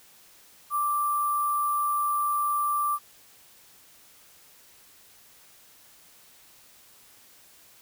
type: tone with sample-and-hold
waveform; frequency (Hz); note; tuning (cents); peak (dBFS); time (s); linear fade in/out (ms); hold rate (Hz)
sine; 1174.7; D6; 0; -23; 0.7-2.99; 50; 11025
effects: white hiss -55 dBFS RMS until 7.81 s